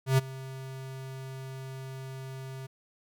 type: tone with ADSR envelope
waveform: square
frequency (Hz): 132.6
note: C3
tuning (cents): +23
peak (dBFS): -19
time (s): 0.06-2.67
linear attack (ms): 120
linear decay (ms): 20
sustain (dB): -20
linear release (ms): 13
effects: none